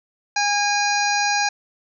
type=harmonic tone; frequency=818 Hz; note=G#5; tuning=26 cents flat; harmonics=1 / 2 / 3 / 5 / 6 / 7 / 8; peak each=-21 / -24 / -26 / -28 / -29 / -29 / -30 dBFS; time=0.36-1.49 s; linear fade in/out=5 ms; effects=none